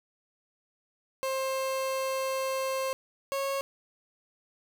30% pulse tone pair in turn, 530 / 548.1 Hz, C5 / C#5, +22 / -20 cents, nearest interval minor second, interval 58 cents, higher second, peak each -26 dBFS, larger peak neither, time 1.23-2.93 / 3.32-3.61 s, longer first, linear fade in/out 0 ms, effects none

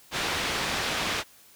white low-pass noise, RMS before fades -29 dBFS, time 0.11-1.24 s, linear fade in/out 50 ms, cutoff 3500 Hz, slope 12 dB/octave, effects white hiss -55 dBFS RMS until 1.55 s

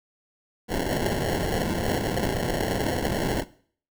white noise with sample-and-hold, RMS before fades -26 dBFS, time 0.68-3.45 s, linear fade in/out 50 ms, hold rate 1225 Hz, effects noise-tail reverb RT60 0.5 s tail -18 dB re dry

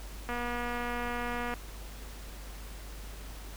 click train, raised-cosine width 0.5 ms, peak -21 dBFS, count 302, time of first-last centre 0.29-1.539 s, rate 241 Hz, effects added 50 Hz sine -42 dBFS peak until 3.56 s + pink hiss -49 dBFS RMS until 3.56 s

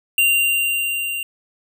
square tone with level ramp, 2777 Hz, F7, 10 cents flat, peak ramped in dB -13 to -24 dBFS, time 0.18-1.23 s, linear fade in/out 2 ms, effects none

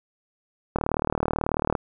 click train, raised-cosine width 1 ms, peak -9 dBFS, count 39, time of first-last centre 0.76-1.752 s, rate 38.3 Hz, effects none

